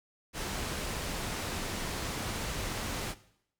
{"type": "low-pass noise", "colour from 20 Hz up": "pink", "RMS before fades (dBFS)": -36, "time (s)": [0.33, 3.15], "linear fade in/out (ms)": 50, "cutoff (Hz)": 10000, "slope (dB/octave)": 12, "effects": ["noise-tail reverb RT60 0.7 s tail -17 dB re dry"]}